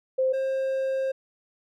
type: tone pair in turn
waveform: sine / triangle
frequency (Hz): 522 / 532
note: C5 / C5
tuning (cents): -4 / +29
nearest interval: unison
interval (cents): 33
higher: second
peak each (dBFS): -20 / -22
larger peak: first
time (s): 0.18-0.33 / 0.33-1.12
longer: second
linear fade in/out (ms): 10
effects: none